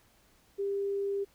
sine tone, 398.2 Hz, G4, 27 cents sharp, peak -29 dBFS, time 0.58-1.25 s, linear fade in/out 20 ms, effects pink hiss -65 dBFS RMS until 1.34 s

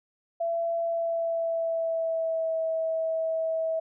sine tone with pitch glide, 672 to 647.6 Hz, E5 to E5, +33 to -31 cents, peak -25 dBFS, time 0.4-3.8 s, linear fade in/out 10 ms, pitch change -64 cents, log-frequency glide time 0.8-2.59 s, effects none

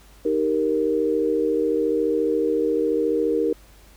sine chord, Eb major, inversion none, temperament equal, 311.1 / 392 / 466.2 Hz, Eb4 / G4 / Bb4, 0 / 0 / 0 cents, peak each -24 / -25 / -21 dBFS, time 0.25-3.53 s, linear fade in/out 5 ms, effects added 50 Hz sine -49 dBFS peak until 3.96 s + pink hiss -53 dBFS RMS until 3.96 s

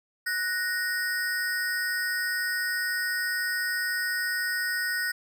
square ring-modulated tone, 1669 Hz, G#6, 8 cents sharp, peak -24 dBFS, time 0.26-5.12 s, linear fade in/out 10 ms, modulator 193 Hz, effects none

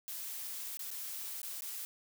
blue noise with dropouts, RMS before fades -42 dBFS, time 0.08-1.85 s, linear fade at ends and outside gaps 0 ms, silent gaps 0.771-0.793 / 0.905-0.913 / 1.417-1.431 / 1.608-1.621 s, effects none

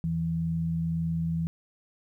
sine tone pair together, 82.95 / 164.81 Hz, E2 / E3, +11 / 0 cents, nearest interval octave, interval 1189 cents, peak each -36 / -26 dBFS, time 0.04-1.47 s, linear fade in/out 0 ms, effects 11-bit

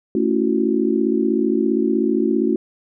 sine chord, F# minor seventh, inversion first, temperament just, 222 / 277.5 / 333 / 370 Hz, A3 / C#4 / E4 / F#4, +16 / +2 / +18 / 0 cents, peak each -21 dBFS, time 0.15-2.56 s, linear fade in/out 2 ms, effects none

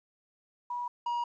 sine / triangle tone pair in turn, 970 / 954.4 Hz, B5 / A#5, -31 / +41 cents, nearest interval unison, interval 28 cents, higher first, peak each -32 / -27 dBFS, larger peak second, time 0.7-0.88 / 1.06-1.24 s, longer neither, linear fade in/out 5 ms, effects resampled to 16000 Hz + 11-bit

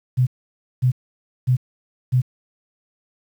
sine tone bursts, 126.4 Hz, B2, 41 cents sharp, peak -13 dBFS, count 4, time 0.17-2.22 s, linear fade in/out 20 ms, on 100 ms, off 550 ms, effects 8-bit

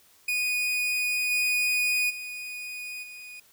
40% pulse tone with level steps, 2474 Hz, D#7, 10 cents flat, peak -24 / -22 / -34 / -40 dBFS, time 0.28-3.4 s, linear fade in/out 5 ms, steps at 1.3 / 2.09 / 3.02 s, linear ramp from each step 20 ms, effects white hiss -59 dBFS RMS until 3.52 s

